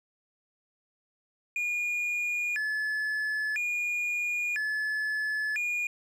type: tone with vibrato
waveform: triangle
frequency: 2047 Hz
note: C7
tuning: 38 cents flat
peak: -26 dBFS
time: 1.56-5.87 s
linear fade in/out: 2 ms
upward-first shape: square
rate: 0.5 Hz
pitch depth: 300 cents each way
effects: none